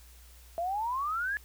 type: exponential sweep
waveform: sine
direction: up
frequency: 660 to 1724 Hz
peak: -29 dBFS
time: 0.58-1.37 s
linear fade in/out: 0 ms
effects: added 60 Hz sine -52 dBFS peak until 1.44 s + white hiss -58 dBFS RMS until 1.44 s